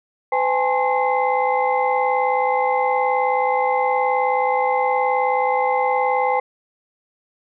sine tone cluster, 507 / 812 / 871 / 1065 / 2063 Hz, B4 / G#5 / A5 / C6 / C7, +45 / -39 / -18 / +30 / -25 cents, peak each -21 / -19 / -24 / -26 / -27 dBFS, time 0.32-6.4 s, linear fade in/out 5 ms, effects tanh soft clip ceiling -6 dBFS

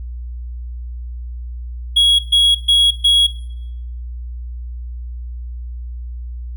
triangle tone bursts, 3323 Hz, G#7, in tune, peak -7 dBFS, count 4, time 1.96-3.27 s, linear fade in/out 10 ms, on 230 ms, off 130 ms, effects noise-tail reverb RT60 0.8 s tail -17 dB re dry + added 60 Hz sine -25 dBFS peak until 6.56 s

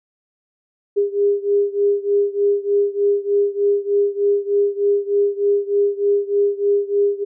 sine beating tone pair, 403.9 / 407.2 Hz, G#4 / G#4, -48 / -34 cents, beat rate 3.3 Hz, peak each -17 / -19 dBFS, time 0.96-7.25 s, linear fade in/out 20 ms, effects none

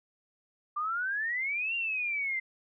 sine exponential two-way sweep, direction up then down, 1174.7 to 2794 to 2059 Hz, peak -29 dBFS, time 0.76-2.4 s, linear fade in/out 10 ms, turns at 1.75 s, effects none

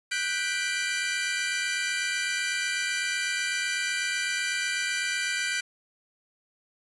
sawtooth chord, G major seventh, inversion third, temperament equal with one note detuned, 1480 / 1568 / 1975.5 / 2366 Hz, F#6 / G6 / B6 / D7, 0 / 0 / 0 / +12 cents, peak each -29 / -29 / -30 / -28 dBFS, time 0.11-5.61 s, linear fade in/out 10 ms, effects resampled to 24000 Hz + 8-bit

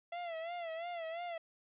45% pulse tone with vibrato, 674 Hz, E5, 38 cents sharp, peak -39 dBFS, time 0.12-1.38 s, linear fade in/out 5 ms, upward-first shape sine, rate 2.9 Hz, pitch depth 81 cents each way, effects resampled to 8000 Hz + 12-bit

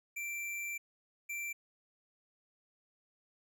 square tone bursts at uneven times, 2349 Hz, D7, in tune, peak -38 dBFS, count 2, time 0.16-0.78 / 1.29-1.53 s, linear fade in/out 10 ms, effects none

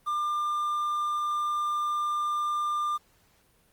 triangle tone with quantisation, 1197 Hz, D6, 33 cents sharp, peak -24 dBFS, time 0.06-2.98 s, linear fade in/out 20 ms, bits 9, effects pink hiss -64 dBFS RMS until 3.72 s + Opus 32 kbps

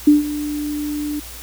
sine tone with ADSR envelope, 295.9 Hz, D4, 13 cents sharp, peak -5 dBFS, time 0.07-1.2 s, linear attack 7 ms, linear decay 150 ms, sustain -16 dB, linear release 9 ms, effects added 60 Hz sine -38 dBFS peak until 1.42 s + white hiss -36 dBFS RMS until 1.42 s

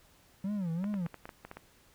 triangle tone with vibrato, 185 Hz, F#3, in tune, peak -29 dBFS, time 0.44-1.07 s, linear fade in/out 5 ms, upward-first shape sine, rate 2.7 Hz, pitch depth 220 cents each way
clicks, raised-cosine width 0.5 ms, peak -28 dBFS, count 9, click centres 0.842 / 0.941 / 1.063 / 1.143 / 1.255 / 1.292 / 1.45 / 1.514 / 1.57 s
effects pink hiss -63 dBFS RMS until 1.94 s

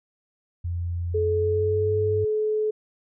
sine tone with pitch glide, 86.5 to 97.09 Hz, F2 to G2, -16 to -16 cents, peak -25 dBFS, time 0.64-2.25 s, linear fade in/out 10 ms, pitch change +200 cents, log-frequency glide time 1.2-1.97 s
sine tone, 429 Hz, A4, 44 cents flat, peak -21 dBFS, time 1.14-2.71 s, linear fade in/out 10 ms
effects none

